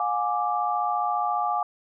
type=chord; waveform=sine; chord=D diminished; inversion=first; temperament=equal with one note detuned; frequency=716 / 830.6 / 1174.7 Hz; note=F5 / Ab5 / D6; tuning=+43 / 0 / 0 cents; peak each=-27 dBFS; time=0-1.63 s; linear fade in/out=2 ms; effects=none